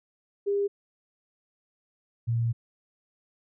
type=tone pair in turn; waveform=sine; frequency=402.6 / 116.35 Hz; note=G4 / A#2; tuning=+46 / -3 cents; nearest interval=octave + major sixth; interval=2149 cents; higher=first; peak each=-23 dBFS; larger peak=neither; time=0.46-0.68 / 2.27-2.53 s; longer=second; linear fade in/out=20 ms; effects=none